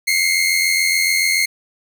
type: tone pair together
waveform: sawtooth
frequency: 2093 / 2180 Hz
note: C7 / C#7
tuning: 0 / -29 cents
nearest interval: minor second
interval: 71 cents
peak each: -14 dBFS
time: 0.07-1.46 s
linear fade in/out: 10 ms
effects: none